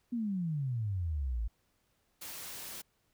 sine exponential sweep, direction down, 246.9 to 51.91 Hz, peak -31 dBFS, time 0.12-1.48 s, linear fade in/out 10 ms
white noise, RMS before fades -44 dBFS, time 2.21-2.82 s, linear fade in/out 10 ms
effects pink hiss -75 dBFS RMS until 3.13 s

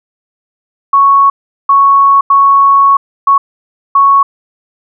sine tone bursts at uneven times, 1108.7 Hz, C#6, in tune, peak -3 dBFS, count 5, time 0.93-1.3 / 1.69-2.21 / 2.3-2.97 / 3.27-3.38 / 3.95-4.23 s, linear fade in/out 5 ms, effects none

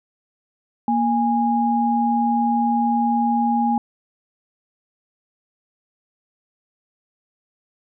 sine tone pair together, 234.9 / 824 Hz, A#3 / G#5, +13 / -14 cents, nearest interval octave + minor seventh, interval 2173 cents, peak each -19 dBFS, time 0.88-3.78 s, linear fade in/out 2 ms, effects none

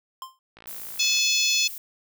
square tone with exponential decay, 1048 Hz, C6, 2 cents sharp, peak -31 dBFS, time 0.22-0.39 s, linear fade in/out 1 ms, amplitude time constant 35 ms
click train, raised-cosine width 0.3 ms, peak -30 dBFS, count 36, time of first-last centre 0.57-1.187 s, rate 56.7 Hz
violet noise, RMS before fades -37 dBFS, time 0.67-1.78 s, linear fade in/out 2 ms
harmonic tone, 861 Hz, A5, 38 cents flat, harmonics 3 / 4 / 5 / 6 / 7 / 8, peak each -25 / -26 / -27 / -28 / -28 / -29 dBFS, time 0.99-1.68 s, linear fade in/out 10 ms
effects none

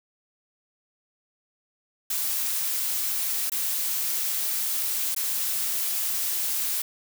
blue noise with dropouts, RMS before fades -27 dBFS, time 2.1-6.82 s, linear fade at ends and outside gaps 5 ms, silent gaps 3.498-3.518 / 5.148-5.163 s, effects none

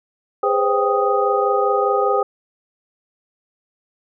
sine tone cluster, 409.1 / 507 / 532 / 790 / 1246 Hz, G#4 / B4 / C5 / G5 / D#6, -26 / +45 / +29 / +13 / +2 cents, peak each -20 / -21 / -25 / -21 / -21 dBFS, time 0.43-2.23 s, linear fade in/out 5 ms, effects none

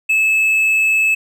triangle tone, 2604 Hz, E7, 22 cents flat, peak -10 dBFS, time 0.09-1.15 s, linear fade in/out 10 ms, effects none

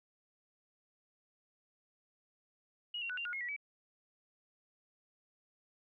sine tone with pitch steps, 2895 / 2748 / 1483 / 2779 / 1441 / 2158 / 1939 / 2288 Hz, F#7 / F7 / F#6 / F7 / F#6 / C#7 / B6 / D7, -38 / -29 / +4 / -9 / -46 / -47 / -32 / -46 cents, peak -37 dBFS, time 2.94-3.564 s, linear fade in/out 5 ms, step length 78 ms, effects none

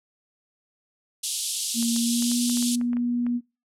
white band-pass noise, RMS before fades -29 dBFS, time 1.23-2.76 s, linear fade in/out 10 ms, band 3000 to 11000 Hz, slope 48 dB/octave
sine tone with pitch glide, 233.1 to 241.5 Hz, A#3 to B3, 0 to -39 cents, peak -22 dBFS, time 1.74-3.41 s, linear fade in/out 50 ms, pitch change +61 cents, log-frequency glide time 1.97-2.37 s
clicks, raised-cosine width 0.5 ms, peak -27 dBFS, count 11, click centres 1.827 / 1.963 / 2.224 / 2.316 / 2.497 / 2.572 / 2.626 / 2.813 / 2.932 / 2.969 / 3.266 s
effects noise-tail reverb RT60 0.3 s tail -22 dB re dry

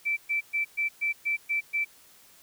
sine tone bursts, 2329 Hz, D7, 15 cents flat, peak -24 dBFS, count 8, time 0.05-1.85 s, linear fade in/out 20 ms, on 120 ms, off 120 ms, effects white hiss -56 dBFS RMS until 2.42 s

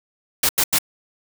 white noise bursts, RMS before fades -17 dBFS, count 3, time 0.43-0.787 s, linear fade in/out 5 ms, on 61 ms, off 87 ms, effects none

